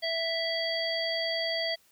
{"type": "harmonic tone", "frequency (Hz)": 659.3, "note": "E5", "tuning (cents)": 0, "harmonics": [1, 3, 5, 7], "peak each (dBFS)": [-32, -34, -35, -33], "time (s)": [0.02, 1.76], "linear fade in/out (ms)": 20, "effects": ["white hiss -64 dBFS RMS until 1.91 s"]}